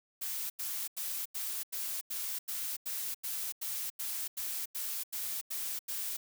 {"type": "noise bursts", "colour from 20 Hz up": "blue", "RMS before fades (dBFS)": -37, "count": 16, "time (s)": [0.21, 6.17], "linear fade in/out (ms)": 10, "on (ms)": 290, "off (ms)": 88, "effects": []}